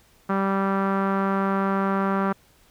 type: tone with low-pass filter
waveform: sawtooth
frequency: 194.9 Hz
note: G3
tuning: 10 cents flat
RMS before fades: -23 dBFS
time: 0.29-2.33 s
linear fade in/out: 10 ms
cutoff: 1300 Hz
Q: 3.1
effects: pink hiss -58 dBFS RMS until 2.7 s